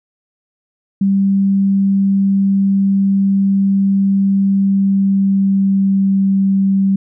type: tone with pitch glide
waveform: sine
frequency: 196 to 194.53 Hz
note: G3 to G3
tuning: 0 to -13 cents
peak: -10 dBFS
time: 1.01-6.96 s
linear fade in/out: 5 ms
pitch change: -13 cents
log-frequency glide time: 4.64-6.27 s
effects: none